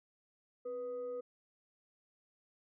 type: tone with frequency modulation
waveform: sine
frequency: 491.6 Hz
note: B4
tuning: 8 cents flat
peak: -38 dBFS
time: 0.65-1.21 s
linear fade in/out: 10 ms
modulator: 756 Hz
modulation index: 0.27
effects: none